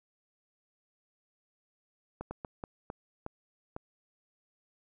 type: slowing click train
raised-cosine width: 1 ms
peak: -24 dBFS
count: 7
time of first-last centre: 2.21-3.764 s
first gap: 100 ms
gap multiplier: 1.38
effects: none